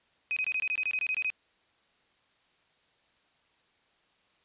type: tone bursts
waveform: sine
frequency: 2518 Hz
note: D#7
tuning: 20 cents sharp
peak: -27 dBFS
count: 13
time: 0.31-1.301 s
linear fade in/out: 0 ms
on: 55 ms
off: 23 ms
effects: white hiss -68 dBFS RMS until 4.44 s + resampled to 8000 Hz